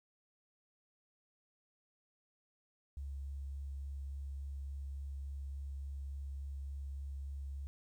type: tone with vibrato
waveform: sine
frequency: 69.3 Hz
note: C#2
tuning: in tune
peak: -40 dBFS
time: 2.97-7.67 s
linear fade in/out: 0 ms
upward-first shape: sine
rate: 3.5 Hz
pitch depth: 11 cents each way
effects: 12-bit